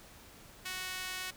sawtooth tone with high-pass filter, 370 Hz, F#4, in tune, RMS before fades -40 dBFS, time 0.65-1.31 s, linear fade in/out 10 ms, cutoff 1900 Hz, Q 0.98, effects pink hiss -55 dBFS RMS until 1.36 s

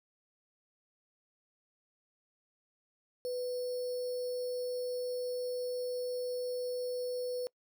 sine tone with sample-and-hold, 497.1 Hz, B4, 11 cents sharp, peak -33 dBFS, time 3.25-7.47 s, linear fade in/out 0 ms, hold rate 4900 Hz, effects noise-tail reverb RT60 0.1 s tail -25 dB re dry

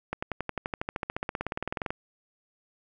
accelerating click train, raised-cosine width 0.5 ms, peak -15 dBFS, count 28, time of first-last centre 0.13-1.905 s, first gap 95 ms, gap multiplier 0.97, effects none

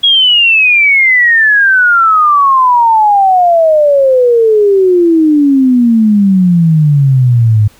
sine exponential sweep, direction down, 3334 to 103.5 Hz, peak -4 dBFS, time 0.03-7.68 s, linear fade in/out 10 ms, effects pink hiss -44 dBFS RMS until 7.79 s

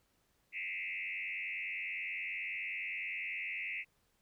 sine tone with frequency modulation, 2349 Hz, D7, in tune, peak -37 dBFS, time 0.52-3.85 s, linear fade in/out 50 ms, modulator 89.6 Hz, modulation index 3.8, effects pink hiss -75 dBFS RMS until 4.21 s

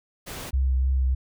pink noise, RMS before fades -36 dBFS, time 0.26-0.51 s, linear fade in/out 20 ms
sine tone with vibrato, 65.41 Hz, C2, in tune, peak -19 dBFS, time 0.53-1.15 s, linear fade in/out 10 ms, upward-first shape triangle, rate 3.3 Hz, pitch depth 27 cents each way
effects none

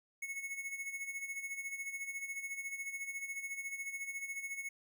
square tone with tremolo, 2197 Hz, C#7, 16 cents flat, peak -38 dBFS, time 0.22-4.69 s, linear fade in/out 5 ms, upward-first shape sine, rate 14 Hz, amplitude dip 65%, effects none

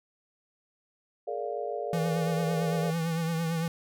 sine chord, Bb dominant seventh, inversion third, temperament just, 419.5 / 466.2 / 582.7 / 699.2 Hz, Ab4 / Bb4 / D5 / F5, +17 / 0 / -14 / +2 cents, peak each -36 dBFS, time 1.27-2.91 s, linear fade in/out 10 ms
square tone with vibrato, 164.81 Hz, E3, in tune, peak -28 dBFS, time 1.93-3.68 s, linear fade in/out 2 ms, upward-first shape triangle, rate 8.9 Hz, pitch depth 56 cents each way
effects none

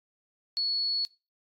sine tone, 4390 Hz, C#8, 18 cents flat, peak -26 dBFS, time 0.57-1.05 s, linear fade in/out 0 ms, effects noise-tail reverb RT60 0.3 s tail -23 dB re dry + AAC 48 kbps

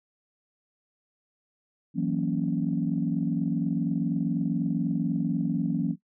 sine chord, F# dominant seventh, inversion third, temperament equal, 164.81 / 185 / 233.1 / 277.2 Hz, E3 / F#3 / A#3 / C#4, 0 / 0 / 0 / 0 cents, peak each -29 dBFS, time 1.94-5.96 s, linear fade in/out 50 ms, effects noise-tail reverb RT60 0.1 s tail -17 dB re dry + tanh soft clip ceiling -14 dBFS

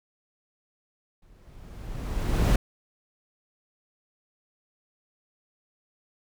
brown noise with exponential growth, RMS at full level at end -17 dBFS, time 1.22-2.56 s, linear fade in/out 5 ms, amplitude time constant 290 ms, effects none

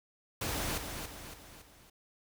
pink noise with echo, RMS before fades -35 dBFS, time 0.41-0.78 s, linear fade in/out 5 ms, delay 280 ms, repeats 4, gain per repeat -6 dB, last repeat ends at 1.9 s, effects none

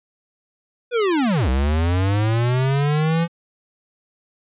square linear two-way sweep, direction down then up, 501 to 62.5 to 170.8 Hz, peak -17 dBFS, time 0.91-3.28 s, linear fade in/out 50 ms, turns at 1.49 s, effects resampled to 8000 Hz

